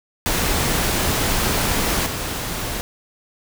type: noise with level steps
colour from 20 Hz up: pink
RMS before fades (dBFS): -20 / -26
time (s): 0.26-2.81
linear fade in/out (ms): 0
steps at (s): 2.06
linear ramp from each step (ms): 5
effects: none